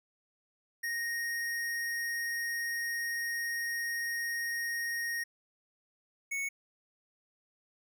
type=tone pair in turn; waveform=square; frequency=1864.7 / 2213 Hz; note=A#6 / C#7; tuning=0 / -3 cents; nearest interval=minor third; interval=297 cents; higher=second; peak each=-33 / -33 dBFS; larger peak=neither; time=0.83-5.24 / 6.31-6.49 s; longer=first; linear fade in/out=10 ms; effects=none